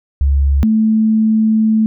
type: tone pair in turn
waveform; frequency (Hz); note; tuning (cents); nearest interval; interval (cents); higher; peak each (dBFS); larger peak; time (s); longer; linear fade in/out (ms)
sine; 69.6 / 219.1; C#2 / A3; +8 / -7; octave + minor sixth; 1985; second; -9 / -9; neither; 0.21-0.63 / 0.63-1.86; second; 0
effects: none